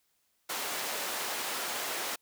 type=high-pass noise; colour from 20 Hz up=pink; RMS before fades=-35 dBFS; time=0.49-2.16 s; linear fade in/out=10 ms; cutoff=520 Hz; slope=12 dB/octave; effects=white hiss -74 dBFS RMS until 2.21 s